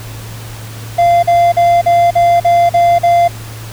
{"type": "tone bursts", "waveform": "triangle", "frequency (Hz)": 691, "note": "F5", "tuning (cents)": -19, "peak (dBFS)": -4, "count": 8, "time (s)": [0.98, 3.281], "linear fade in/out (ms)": 10, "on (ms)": 250, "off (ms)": 43, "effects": ["added 111 Hz sine -26 dBFS peak until 3.72 s", "pink hiss -32 dBFS RMS until 3.72 s"]}